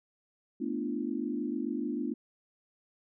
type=chord; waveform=sine; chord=B half-diminished seventh; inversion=third; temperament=equal with one note detuned; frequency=220 / 246.9 / 293.7 / 342.4 Hz; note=A3 / B3 / D4 / F4; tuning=0 / 0 / 0 / -34 cents; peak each=-38 / -35 / -35 / -38 dBFS; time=0.6-2.14 s; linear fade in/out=10 ms; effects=none